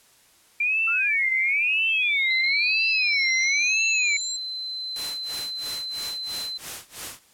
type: tone with vibrato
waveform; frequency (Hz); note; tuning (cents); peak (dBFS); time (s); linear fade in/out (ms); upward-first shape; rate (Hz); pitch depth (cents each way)
sine; 2349; D7; 0; -20; 0.6-4.17; 5; sine; 1; 220
type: linear sweep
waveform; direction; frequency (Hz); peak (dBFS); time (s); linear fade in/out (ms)
sine; up; 1318.5 to 7500; -29; 0.87-4.37; 10
type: tone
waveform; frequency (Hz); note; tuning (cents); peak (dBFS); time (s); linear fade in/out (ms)
sine; 4064; B7; +49; -29; 2.3-6.58; 10
type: noise with tremolo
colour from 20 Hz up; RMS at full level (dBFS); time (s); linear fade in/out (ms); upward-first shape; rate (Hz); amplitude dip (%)
white; -33; 4.96-7.19; 0; sine; 3; 95
effects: white hiss -57 dBFS RMS until 7.33 s + low-pass 12000 Hz 12 dB/octave